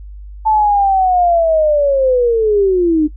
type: linear sweep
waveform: sine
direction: down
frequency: 880 to 295.5 Hz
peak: -9 dBFS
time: 0.45-3.08 s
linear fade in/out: 20 ms
effects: noise-tail reverb RT60 0.1 s tail -19 dB re dry + added 50 Hz sine -29 dBFS peak until 3.16 s